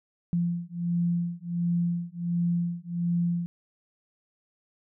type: beating tone pair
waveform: sine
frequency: 171.8 / 173.2 Hz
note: F3 / F3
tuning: -28 / -14 cents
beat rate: 1.4 Hz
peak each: -28 dBFS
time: 0.33-3.46 s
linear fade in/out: 0 ms
effects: none